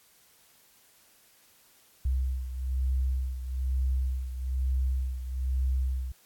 sine beating tone pair, 64.5 / 65.6 Hz, C2 / C2, -24 / +5 cents, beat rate 1.1 Hz, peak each -27 / -33 dBFS, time 2.05-6.12 s, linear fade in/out 5 ms, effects white hiss -61 dBFS RMS until 6.25 s + AAC 64 kbps

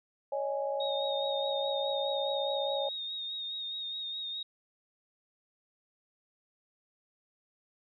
sine chord, C# suspended second, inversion none, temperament equal with one note detuned, 554.4 / 614 / 830.6 Hz, C#5 / D#5 / G#5, 0 / -23 / 0 cents, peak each -32 / -37 / -37 dBFS, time 0.32-2.89 s, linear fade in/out 5 ms
sine tone with vibrato, 3721 Hz, A#7, 4 cents flat, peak -35 dBFS, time 0.8-4.43 s, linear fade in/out 5 ms, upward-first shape sine, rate 4.8 Hz, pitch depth 34 cents each way
effects none

